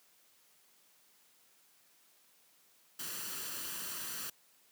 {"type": "noise with comb filter", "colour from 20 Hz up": "white", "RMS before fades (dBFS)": -41, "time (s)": [2.99, 4.3], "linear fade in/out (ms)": 5, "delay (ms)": 0.68, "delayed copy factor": 0.55, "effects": ["white hiss -67 dBFS RMS until 4.71 s", "high-pass 150 Hz 12 dB/octave"]}